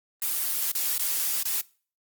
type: noise with dropouts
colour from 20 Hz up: blue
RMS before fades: -27 dBFS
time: 0.22-1.61 s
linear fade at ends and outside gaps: 2 ms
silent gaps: 0.718-0.75 / 0.98-0.994 / 1.429-1.453 s
effects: noise-tail reverb RT60 0.4 s tail -22 dB re dry + Opus 24 kbps